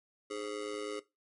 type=tone with amplitude modulation; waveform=square; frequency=416.2 Hz; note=G#4; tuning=4 cents sharp; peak=-33 dBFS; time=0.3-1 s; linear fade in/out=10 ms; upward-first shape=sine; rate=109 Hz; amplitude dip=100%; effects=noise-tail reverb RT60 0.2 s tail -17 dB re dry + MP3 48 kbps